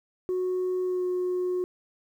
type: tone with pitch glide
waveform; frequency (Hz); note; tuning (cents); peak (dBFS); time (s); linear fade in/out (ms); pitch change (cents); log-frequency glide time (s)
sine; 367.1 to 362.7; F#4 to F#4; -14 to -34; -23; 0.29-1.64; 0; -20; 0.83-1.05
effects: tanh soft clip ceiling -23 dBFS + 10-bit